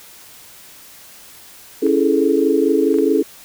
sine chord, A major seventh, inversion first, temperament equal, 277.2 / 329.6 / 415.3 / 440 Hz, C#4 / E4 / G#4 / A4, 0 / 0 / 0 / 0 cents, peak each -18 dBFS, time 1.82-3.23 s, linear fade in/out 10 ms
clicks, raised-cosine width 0.5 ms, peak -21 dBFS, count 3, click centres 1.866 / 2.942 / 2.986 s
effects white hiss -42 dBFS RMS until 3.44 s

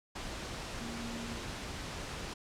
sine tone in noise, 233.1 Hz, A#3, in tune, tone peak -42 dBFS, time 0.8-1.38 s, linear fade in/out 10 ms, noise pink, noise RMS -41 dBFS, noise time 0.15-2.34 s, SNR -4 dB, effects low-pass 7000 Hz 12 dB/octave

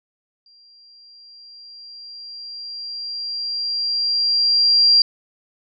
sine tone with exponential growth, 4754 Hz, D8, 20 cents sharp, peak -9 dBFS, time 0.46-5.02 s, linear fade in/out 2 ms, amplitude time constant 990 ms, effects none

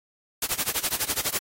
white noise with tremolo, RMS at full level -24 dBFS, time 0.42-1.39 s, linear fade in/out 2 ms, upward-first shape sine, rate 12 Hz, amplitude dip 95%, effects AAC 48 kbps

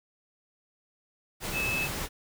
sine tone in noise, 2603 Hz, E7, 22 cents flat, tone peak -28 dBFS, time 1.52-1.89 s, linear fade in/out 50 ms, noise pink, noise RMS -34 dBFS, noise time 1.4-2.09 s, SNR +3 dB, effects none

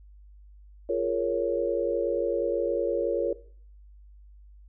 sine chord, Bb minor seventh, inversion second, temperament equal, 349.2 / 415.3 / 466.2 / 554.4 Hz, F4 / Ab4 / Bb4 / Db5, 0 / 0 / 0 / 0 cents, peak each -30 / -33 / -28 / -28 dBFS, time 0.89-3.33 s, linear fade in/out 5 ms, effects noise-tail reverb RT60 0.5 s tail -17 dB re dry + added 50 Hz sine -48 dBFS peak until 4.68 s

